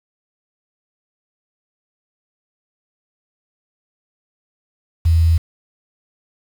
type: tone with quantisation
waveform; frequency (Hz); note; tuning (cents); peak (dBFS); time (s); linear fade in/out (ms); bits
sine; 82.41; E2; 0; -10; 5.05-5.38; 10; 6
effects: none